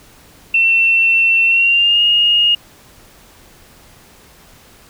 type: tone with pitch glide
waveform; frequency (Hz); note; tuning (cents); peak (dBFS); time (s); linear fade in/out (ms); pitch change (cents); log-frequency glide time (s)
sine; 2697 to 2854; E7 to F7; +39 to +37; -9; 0.54-2.55; 5; +98; 1.46-2.02
effects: pink hiss -45 dBFS RMS until 4.89 s